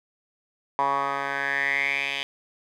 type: tone with band-pass filter sweep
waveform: 10% pulse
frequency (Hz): 139.1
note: C#3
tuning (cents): +6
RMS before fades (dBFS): -26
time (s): 0.79-2.23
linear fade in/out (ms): 0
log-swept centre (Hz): 1000 to 2900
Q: 6.9
effects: none